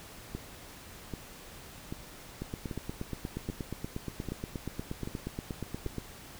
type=two click trains; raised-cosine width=3 ms; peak=-23 / -22 dBFS; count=8 / 31; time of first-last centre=0.35-5.862 / 2.42-5.983 s; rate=1.27 / 8.42 Hz; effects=pink hiss -49 dBFS RMS until 6.39 s